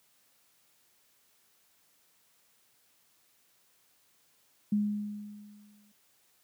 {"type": "tone with exponential decay", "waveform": "sine", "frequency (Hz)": 207.7, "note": "G#3", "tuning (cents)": 0, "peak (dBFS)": -23, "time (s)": [4.72, 5.92], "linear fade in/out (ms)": 5, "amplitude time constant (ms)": 260, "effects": ["white hiss -68 dBFS RMS until 6.43 s", "high-pass 80 Hz 12 dB/octave"]}